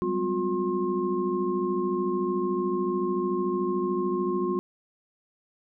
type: tone cluster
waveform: sine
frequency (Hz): 188.1 / 201.7 / 255.1 / 358.2 / 1067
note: F#3 / G3 / C4 / F4 / C6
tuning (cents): +29 / +50 / -44 / +44 / +34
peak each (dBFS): -34 / -33 / -34 / -26 / -33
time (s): 0.02-4.59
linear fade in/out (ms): 0
effects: none